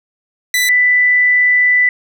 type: tone pair in turn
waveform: sawtooth / sine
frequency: 1986 / 1986 Hz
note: B6 / B6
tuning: +9 / +9 cents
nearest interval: unison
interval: 0 cents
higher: neither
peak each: -8 dBFS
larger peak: neither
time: 0.54-0.69 / 0.69-1.89 s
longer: second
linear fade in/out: 2 ms
effects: none